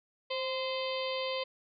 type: harmonic tone with a mistuned harmonic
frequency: 517 Hz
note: C5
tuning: 21 cents flat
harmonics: 1 / 2 / 4 / 5 / 6 / 7 / 8 / 9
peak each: -34 / -40 / -43 / -44 / -41 / -45 / -46 / -45 dBFS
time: 0.3-1.44 s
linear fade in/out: 10 ms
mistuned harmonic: 1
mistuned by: +27 cents
effects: none